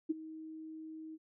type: tone with ADSR envelope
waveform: sine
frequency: 316.5 Hz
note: D#4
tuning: 30 cents sharp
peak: -27 dBFS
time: 0.09-1.18 s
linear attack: 16 ms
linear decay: 20 ms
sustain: -17 dB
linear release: 39 ms
effects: none